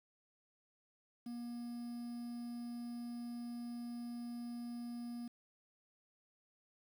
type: tone with quantisation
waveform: triangle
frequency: 238.6 Hz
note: A#3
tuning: 41 cents sharp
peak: -40 dBFS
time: 1.26-5.28 s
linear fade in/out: 5 ms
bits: 10
effects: none